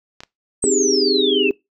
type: clicks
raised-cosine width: 0.2 ms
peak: -18 dBFS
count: 2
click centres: 0.205 / 0.235 s
type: exponential sweep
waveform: sine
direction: down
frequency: 8372 to 2573 Hz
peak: -18 dBFS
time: 0.62-1.5 s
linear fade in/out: 10 ms
type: chord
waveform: sine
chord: Ab major seventh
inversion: first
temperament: equal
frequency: 261.6 / 311.1 / 392 / 415.3 Hz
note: C4 / Eb4 / G4 / Ab4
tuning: 0 / 0 / 0 / 0 cents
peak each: -23 / -24 / -19 / -20 dBFS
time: 0.64-1.51 s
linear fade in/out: 0 ms
effects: noise-tail reverb RT60 0.2 s tail -23 dB re dry